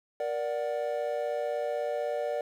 triangle chord, Bb augmented, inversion none, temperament equal with one note detuned, 471.3 / 587.3 / 740 Hz, Bb4 / D5 / F#5, +19 / 0 / 0 cents, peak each -32 / -29 / -35 dBFS, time 0.2-2.41 s, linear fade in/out 2 ms, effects 10-bit

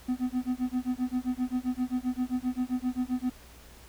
triangle tone with tremolo, 251.8 Hz, B3, 34 cents sharp, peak -22 dBFS, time 0.08-3.3 s, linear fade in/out 10 ms, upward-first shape sine, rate 7.6 Hz, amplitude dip 100%, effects added 60 Hz sine -52 dBFS peak until 3.88 s + pink hiss -53 dBFS RMS until 3.88 s

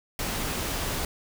pink noise, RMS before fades -30 dBFS, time 0.19-1.05 s, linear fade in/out 2 ms, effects none

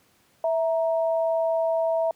sine tone pair together, 656.1 / 935 Hz, E5 / A#5, -8 / +5 cents, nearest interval tritone, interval 613 cents, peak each -21 / -31 dBFS, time 0.44-2.11 s, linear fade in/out 2 ms, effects pink hiss -62 dBFS RMS until 2.15 s + high-pass 100 Hz 12 dB/octave

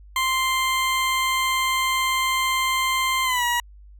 20% pulse tone with pitch glide, 1047 to 960.1 Hz, C6 to B5, +1 to -49 cents, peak -15 dBFS, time 0.16-3.6 s, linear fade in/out 2 ms, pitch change -150 cents, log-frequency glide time 3.24-3.44 s, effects added 50 Hz sine -43 dBFS peak until 3.99 s

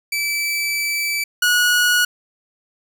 sawtooth tone pair in turn, 2314 / 1457.7 Hz, D7 / F#6, -26 / -26 cents, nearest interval minor sixth, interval 800 cents, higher first, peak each -16 / -10 dBFS, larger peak second, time 0.12-1.24 / 1.42-2.05 s, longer first, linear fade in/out 5 ms, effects none

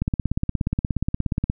click train, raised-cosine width 5 ms, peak -9 dBFS, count 26, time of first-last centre 0.02-1.499 s, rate 16.9 Hz, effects none

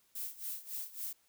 violet noise with tremolo, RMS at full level -39 dBFS, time 0.15-1.13 s, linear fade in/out 5 ms, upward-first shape sine, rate 3.6 Hz, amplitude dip 85%, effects white hiss -71 dBFS RMS until 1.28 s

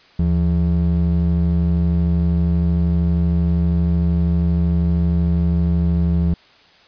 triangle ring-modulated tone, 123.3 Hz, B2, 2 cents flat, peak -9 dBFS, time 0.19-6.34 s, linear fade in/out 5 ms, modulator 46.4 Hz, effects white hiss -50 dBFS RMS until 6.87 s + resampled to 11025 Hz

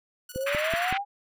5% pulse tone with tremolo, 1471 Hz, F#6, 11 cents flat, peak -28 dBFS, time 0.29-0.93 s, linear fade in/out 5 ms, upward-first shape square, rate 17 Hz, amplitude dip 65%
sine exponential sweep, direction up, 508 to 825 Hz, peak -27 dBFS, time 0.34-1.05 s, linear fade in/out 50 ms
click train, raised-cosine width 3 ms, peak -21 dBFS, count 4, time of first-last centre 0.36-0.926 s, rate 5.3 Hz
pink band-pass noise, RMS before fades -30 dBFS, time 0.46-0.98 s, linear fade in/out 10 ms, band 1400 to 2700 Hz, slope 24 dB/octave
effects none

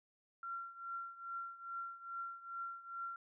sine tone with tremolo, 1370 Hz, F6, 34 cents flat, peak -39 dBFS, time 0.43-3.16 s, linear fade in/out 2 ms, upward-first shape triangle, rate 2.4 Hz, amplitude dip 85%, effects none

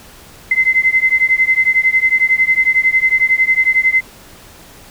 sine beating tone pair, 2056 / 2067 Hz, C7 / C7, -31 / -22 cents, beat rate 11 Hz, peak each -13 dBFS, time 0.51-4.01 s, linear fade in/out 5 ms, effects pink hiss -40 dBFS RMS until 4.9 s

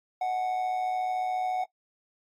triangle tone with amplitude modulation, 739 Hz, F#5, 2 cents flat, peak -22 dBFS, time 0.21-1.64 s, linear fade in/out 5 ms, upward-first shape sine, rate 114 Hz, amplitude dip 45%, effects noise-tail reverb RT60 0.1 s tail -18 dB re dry + AAC 48 kbps

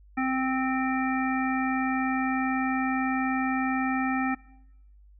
harmonic tone, 261.6 Hz, C4, in tune, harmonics 1 / 3 / 5 / 7 / 9, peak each -26 / -31 / -33 / -34 / -36 dBFS, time 0.17-4.35 s, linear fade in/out 10 ms, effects noise-tail reverb RT60 0.9 s tail -22 dB re dry + added 50 Hz sine -51 dBFS peak until 5.19 s

